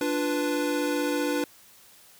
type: chord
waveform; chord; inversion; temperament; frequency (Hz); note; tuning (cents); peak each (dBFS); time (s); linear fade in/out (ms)
square; B diminished; first; equal; 293.7 / 349.2 / 493.9; D4 / F4 / B4; 0 / 0 / 0; -28 / -33 / -30; 0.01-1.44; 2
effects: white hiss -54 dBFS RMS until 2.19 s